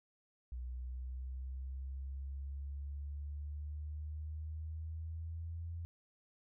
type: exponential sweep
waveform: sine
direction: up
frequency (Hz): 61.5 to 84.7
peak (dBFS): -40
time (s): 0.52-5.85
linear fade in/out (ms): 0
effects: none